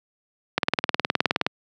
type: click train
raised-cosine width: 0.3 ms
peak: -3 dBFS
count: 18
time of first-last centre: 0.58-1.465 s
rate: 19.2 Hz
effects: high-pass 150 Hz 12 dB/octave